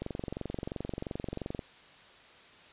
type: click train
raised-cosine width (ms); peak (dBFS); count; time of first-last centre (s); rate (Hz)
2; -22; 37; 0.02-1.592; 22.9
effects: white hiss -55 dBFS RMS until 2.72 s + resampled to 8000 Hz